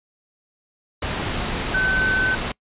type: tone in noise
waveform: sine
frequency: 1522 Hz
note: F#6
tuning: 48 cents sharp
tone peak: -18 dBFS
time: 1.74-2.35 s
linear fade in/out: 5 ms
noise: pink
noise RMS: -25 dBFS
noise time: 1.02-2.52 s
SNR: +4 dB
effects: noise-tail reverb RT60 0.1 s tail -26 dB re dry + resampled to 8000 Hz